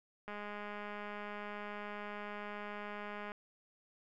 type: click train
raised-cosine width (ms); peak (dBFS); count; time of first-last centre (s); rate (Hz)
0.5; -30; 630; 0.28-3.319; 207
effects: none